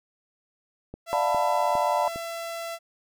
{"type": "click train", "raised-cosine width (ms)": 2, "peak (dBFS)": -24, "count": 4, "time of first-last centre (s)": [0.94, 2.16], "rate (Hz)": 2.46}
{"type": "tone", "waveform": "sawtooth", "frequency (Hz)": 671, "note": "E5", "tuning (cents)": 31, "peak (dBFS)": -28, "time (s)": [1.06, 2.79], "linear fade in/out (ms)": 50}
{"type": "chord", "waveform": "sine", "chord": "B half-diminished seventh", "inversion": "first", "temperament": "just", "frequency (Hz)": [592.7, 711.2, 889, 987.8], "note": ["D5", "F5", "A5", "B5"], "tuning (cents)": [16, 31, 18, 0], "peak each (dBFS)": -27, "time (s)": [1.13, 2.08], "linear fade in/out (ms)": 0}
{"effects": []}